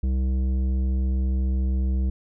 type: tone with tanh clipping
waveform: triangle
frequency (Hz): 64.8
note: C2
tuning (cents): -16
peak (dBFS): -22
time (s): 0.03-2.1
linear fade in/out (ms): 5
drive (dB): 15
effects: none